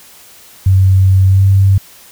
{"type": "tone with pitch glide", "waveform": "sine", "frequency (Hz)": [95, 97.22], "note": ["F#2", "G2"], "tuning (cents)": [46, -14], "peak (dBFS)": -5, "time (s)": [0.66, 1.78], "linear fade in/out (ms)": 5, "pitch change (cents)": 40, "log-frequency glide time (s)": [1.27, 1.43], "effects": ["white hiss -40 dBFS RMS until 2.11 s"]}